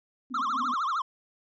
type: band-pass noise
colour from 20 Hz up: pink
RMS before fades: -41 dBFS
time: 0.3-0.74 s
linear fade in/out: 0 ms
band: 240 to 270 Hz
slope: 96 dB/octave
type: tone with vibrato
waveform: triangle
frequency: 1200 Hz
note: D6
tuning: 37 cents sharp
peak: -24 dBFS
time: 0.34-1.02 s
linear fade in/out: 5 ms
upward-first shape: triangle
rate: 13 Hz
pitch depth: 280 cents each way
effects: resampled to 16000 Hz